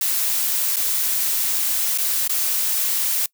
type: noise with dropouts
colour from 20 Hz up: blue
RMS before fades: -21 dBFS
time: 0.01-3.26 s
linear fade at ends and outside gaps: 2 ms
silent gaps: 0.76-0.767 / 1.977-1.984 / 2.277-2.294 s
effects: noise-tail reverb RT60 0.1 s tail -23 dB re dry